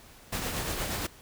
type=noise with tremolo; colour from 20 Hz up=pink; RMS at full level=-31 dBFS; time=0.32-1.07 s; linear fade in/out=10 ms; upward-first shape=triangle; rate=8.5 Hz; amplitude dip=40%; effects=pink hiss -53 dBFS RMS until 1.21 s